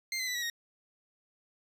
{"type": "tone with pitch steps", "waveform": "20% pulse", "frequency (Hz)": [2100, 2040, 1982.1, 1925.7, 1870.9], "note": ["C7", "C7", "B6", "B6", "A#6"], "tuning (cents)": [6, -44, 6, -44, 6], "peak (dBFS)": -27, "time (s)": [0.12, 0.5], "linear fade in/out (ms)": 2, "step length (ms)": 76, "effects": ["resampled to 32000 Hz"]}